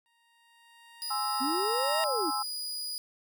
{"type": "tone with exponential growth", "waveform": "15% pulse", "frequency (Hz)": 933, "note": "A#5", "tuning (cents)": 1, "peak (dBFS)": -23, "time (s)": [0.06, 2.04], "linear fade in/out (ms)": 0, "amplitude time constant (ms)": 430}
{"type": "tone", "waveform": "sawtooth", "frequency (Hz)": 4916, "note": "D#8", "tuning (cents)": -22, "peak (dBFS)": -31, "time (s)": [1.02, 2.98], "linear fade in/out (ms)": 0}
{"type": "chord", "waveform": "sine", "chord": "Ab augmented", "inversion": "none", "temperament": "equal", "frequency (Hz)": [830.6, 1046.5, 1318.5], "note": ["Ab5", "C6", "E6"], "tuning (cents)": [0, 0, 0], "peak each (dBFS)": [-33, -38, -33], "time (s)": [1.1, 2.43], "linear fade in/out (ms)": 10}
{"type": "linear two-way sweep", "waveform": "sine", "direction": "up then down", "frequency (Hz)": [246.9, 655, 273.2], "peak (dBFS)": -30, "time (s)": [1.4, 2.31], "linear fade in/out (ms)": 20, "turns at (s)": 2.02}
{"effects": []}